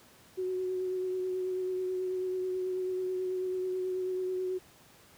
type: tone with vibrato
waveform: sine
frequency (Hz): 370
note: F#4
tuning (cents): 0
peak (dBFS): -30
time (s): 0.37-4.59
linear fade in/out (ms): 20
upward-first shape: triangle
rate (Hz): 9.2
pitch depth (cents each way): 21
effects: pink hiss -58 dBFS RMS until 5.17 s + high-pass 80 Hz 12 dB/octave

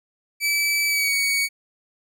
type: tone with pitch glide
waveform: sawtooth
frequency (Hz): 2305 to 2243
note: D7 to C#7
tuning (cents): -33 to +20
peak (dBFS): -16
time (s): 0.4-1.49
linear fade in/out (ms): 50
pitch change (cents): -47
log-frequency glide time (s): 0.87-1.13
effects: none

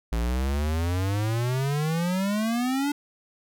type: exponential sweep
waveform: square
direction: up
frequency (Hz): 55 to 293.7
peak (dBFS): -24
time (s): 0.12-2.92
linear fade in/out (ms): 5
effects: none

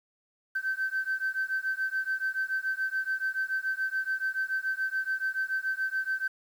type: beating tone pair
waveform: sine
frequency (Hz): 1542 / 1549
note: G6 / G6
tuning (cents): -29 / -21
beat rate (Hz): 7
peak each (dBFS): -30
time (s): 0.55-6.28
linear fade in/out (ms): 10
effects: tanh soft clip ceiling -22 dBFS + 9-bit

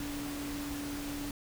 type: tone in noise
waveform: sine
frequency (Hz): 287.7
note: D4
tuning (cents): -36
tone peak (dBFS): -37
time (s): 0-1.31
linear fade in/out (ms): 2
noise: pink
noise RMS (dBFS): -42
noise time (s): 0-1.31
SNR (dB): +2
effects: none

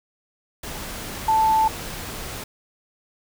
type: tone in noise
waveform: sine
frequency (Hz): 880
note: A5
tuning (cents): 0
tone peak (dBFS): -15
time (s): 1.28-1.68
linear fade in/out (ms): 5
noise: pink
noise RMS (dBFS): -33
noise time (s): 0.63-2.44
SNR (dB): +15
effects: none

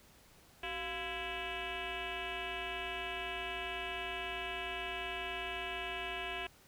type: tone with frequency modulation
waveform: sine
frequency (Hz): 1658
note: G#6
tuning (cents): -3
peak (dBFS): -36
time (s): 0.63-6.47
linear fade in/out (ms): 5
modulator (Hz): 320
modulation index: 4.3
effects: tanh soft clip ceiling -33 dBFS + pink hiss -62 dBFS RMS until 6.67 s

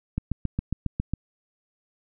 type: click train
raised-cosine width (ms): 5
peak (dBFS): -13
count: 8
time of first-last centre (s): 0.18-1.136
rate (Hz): 7.32
effects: none

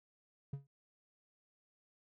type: tone with exponential decay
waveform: triangle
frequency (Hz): 139.1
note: C#3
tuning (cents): +6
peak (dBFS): -33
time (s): 0.53-0.67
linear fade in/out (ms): 5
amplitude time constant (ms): 30
effects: none

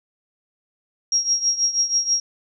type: tone with tremolo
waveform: sine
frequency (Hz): 5610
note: F8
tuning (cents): +7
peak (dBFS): -14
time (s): 1.12-2.2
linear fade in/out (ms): 2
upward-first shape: triangle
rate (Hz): 6.2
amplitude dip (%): 85
effects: none

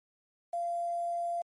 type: tone with quantisation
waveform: sine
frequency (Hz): 689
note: F5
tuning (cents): -24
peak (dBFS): -30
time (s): 0.53-1.42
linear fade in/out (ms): 5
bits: 9
effects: MP3 48 kbps

